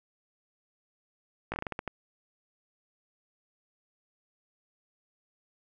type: slowing click train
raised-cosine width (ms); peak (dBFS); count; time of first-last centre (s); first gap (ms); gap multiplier
0.5; -18; 9; 1.52-1.877; 18; 1.25
effects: none